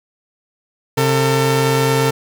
sawtooth tone pair together, 133.67 / 449.6 Hz, C3 / A4, +37 / +37 cents, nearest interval octave + major sixth, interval 2100 cents, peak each -12 dBFS, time 0.97-2.11 s, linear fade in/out 10 ms, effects none

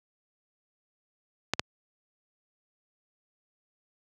clicks, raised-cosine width 0.2 ms, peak -7 dBFS, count 2, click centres 1.536 / 1.595 s, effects high-pass 80 Hz 12 dB/octave

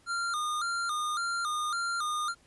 square tone with vibrato, 1300 Hz, E6, 24 cents flat, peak -30 dBFS, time 0.06-2.35 s, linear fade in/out 50 ms, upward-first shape square, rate 1.8 Hz, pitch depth 110 cents each way, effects pink hiss -63 dBFS RMS until 2.46 s + resampled to 24000 Hz

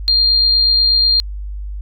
sine tone with amplitude modulation, 4200 Hz, C8, 6 cents sharp, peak -8 dBFS, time 0.08-1.2 s, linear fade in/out 0 ms, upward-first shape sine, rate 68.2 Hz, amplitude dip 40%, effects added 50 Hz sine -23 dBFS peak until 1.81 s

